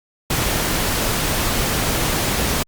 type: noise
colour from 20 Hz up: pink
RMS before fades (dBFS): -20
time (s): 0.3-2.63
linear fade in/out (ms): 5
effects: Opus 48 kbps